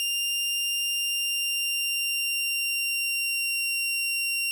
sawtooth tone with pitch glide, 2794 to 2759 Hz, F7 to F7, 0 to -22 cents, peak -22 dBFS, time 0-4.51 s, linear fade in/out 0 ms, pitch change -22 cents, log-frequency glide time 0.89-3.62 s, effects none

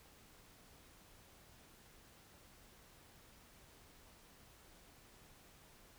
silence, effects pink hiss -63 dBFS RMS until 5.98 s

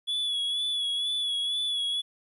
triangle tone with vibrato, 3400 Hz, G#7, 40 cents sharp, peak -25 dBFS, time 0.07-2.02 s, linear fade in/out 20 ms, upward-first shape sine, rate 2.1 Hz, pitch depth 38 cents each way, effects resampled to 32000 Hz + 11-bit

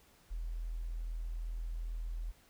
sine tone, 41.2 Hz, E1, in tune, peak -36 dBFS, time 0.3-2.32 s, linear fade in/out 20 ms, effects pink hiss -65 dBFS RMS until 2.49 s

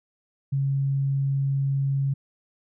sine tone, 137.5 Hz, C#3, 14 cents flat, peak -21 dBFS, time 0.52-2.14 s, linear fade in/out 10 ms, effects none

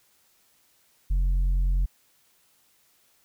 sine tone with tanh clipping, 45 Hz, F#1, 47 cents flat, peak -21 dBFS, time 1.1-1.86 s, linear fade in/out 10 ms, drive 4 dB, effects white hiss -64 dBFS RMS until 3.24 s

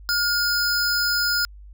square tone pair together, 1420 / 5060 Hz, F6 / D#8, +28 / +28 cents, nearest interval octave + minor seventh, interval 2200 cents, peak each -23 dBFS, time 0.09-1.45 s, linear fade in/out 0 ms, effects added 50 Hz sine -40 dBFS peak until 1.73 s

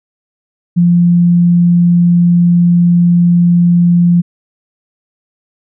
sine tone, 173.7 Hz, F3, 9 cents flat, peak -5 dBFS, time 0.76-4.22 s, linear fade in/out 20 ms, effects none

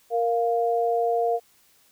sine tone pair together, 466.2 / 698.9 Hz, A#4 / F5, 0 / +1 cents, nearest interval perfect fifth, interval 701 cents, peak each -23 dBFS, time 0.1-1.4 s, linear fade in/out 50 ms, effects white hiss -60 dBFS RMS until 1.91 s

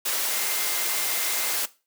sine tone in noise, 2093 Hz, C7, in tune, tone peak -37 dBFS, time 0.3-1.57 s, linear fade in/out 10 ms, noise white, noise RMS -26 dBFS, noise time 0.05-1.66 s, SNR -14 dB, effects noise-tail reverb RT60 0.3 s tail -18 dB re dry + high-pass 400 Hz 12 dB/octave

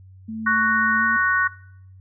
sine tone with pitch glide, 221 to 227 Hz, A3 to A#3, +8 to -46 cents, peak -28 dBFS, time 0.28-1.17 s, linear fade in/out 10 ms, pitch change +46 cents, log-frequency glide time 0.97-1.05 s
harmonic tone, 371.3 Hz, F#4, 6 cents sharp, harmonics 3 / 4 / 5, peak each -22 / -18 / -23 dBFS, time 0.46-1.48 s, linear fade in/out 10 ms
effects noise-tail reverb RT60 0.7 s tail -21 dB re dry + added 94 Hz sine -43 dBFS peak until 2 s

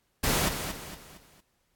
pink noise with echo, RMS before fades -26 dBFS, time 0.23-0.49 s, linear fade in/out 10 ms, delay 230 ms, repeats 4, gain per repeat -8 dB, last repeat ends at 1.41 s, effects pink hiss -73 dBFS RMS until 1.75 s + AAC 64 kbps

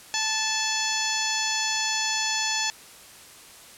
harmonic tone with a mistuned harmonic, 876 Hz, A5, 8 cents flat, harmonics 1 / 2 / 3 / 4 / 5 / 6 / 7 / 8, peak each -32 / -32 / -32 / -32 / -32 / -32 / -32 / -32 dBFS, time 0.14-2.7 s, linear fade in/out 0 ms, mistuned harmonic 4, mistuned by -56 cents, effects white hiss -47 dBFS RMS until 3.77 s + low-pass 11000 Hz 12 dB/octave

